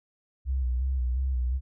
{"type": "tone with vibrato", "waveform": "sine", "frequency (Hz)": 63.8, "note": "C2", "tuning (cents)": -43, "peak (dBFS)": -24, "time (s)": [0.45, 1.61], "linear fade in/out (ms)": 50, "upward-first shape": "square", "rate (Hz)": 2.8, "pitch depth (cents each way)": 55, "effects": []}